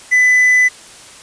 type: tone with quantisation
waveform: triangle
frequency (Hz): 2000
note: B6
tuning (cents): +21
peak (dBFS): -6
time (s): 0.11-0.69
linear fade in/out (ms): 20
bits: 6
effects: white hiss -38 dBFS RMS until 1.22 s + resampled to 22050 Hz